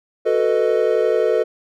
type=chord; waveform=triangle; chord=B dominant seventh; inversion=second; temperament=equal with one note detuned; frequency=370 / 442.5 / 493.9 / 622.3 Hz; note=F#4 / A4 / B4 / D#5; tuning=0 / +10 / 0 / 0 cents; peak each=-21 / -16 / -18 / -20 dBFS; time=0.25-1.44 s; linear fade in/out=20 ms; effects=none